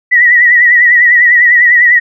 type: tone with vibrato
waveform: sine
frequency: 1932 Hz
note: B6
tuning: 39 cents flat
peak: -3 dBFS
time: 0.11-2 s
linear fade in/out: 20 ms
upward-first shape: sine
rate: 10 Hz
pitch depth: 61 cents each way
effects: none